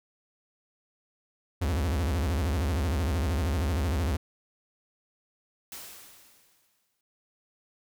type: tone with vibrato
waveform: 45% pulse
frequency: 77.78 Hz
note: D#2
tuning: in tune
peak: -25 dBFS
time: 1.61-4.17 s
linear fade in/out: 10 ms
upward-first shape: sine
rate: 13 Hz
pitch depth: 290 cents each way
type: noise with exponential decay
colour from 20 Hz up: white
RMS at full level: -40 dBFS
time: 5.72-7.01 s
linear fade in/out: 1 ms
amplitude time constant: 280 ms
effects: none